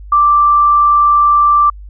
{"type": "tone", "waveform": "sine", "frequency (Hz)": 1174.7, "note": "D6", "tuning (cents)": 0, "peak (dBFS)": -6, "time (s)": [0.12, 1.7], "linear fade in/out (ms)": 5, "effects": ["added 50 Hz sine -29 dBFS peak until 1.89 s"]}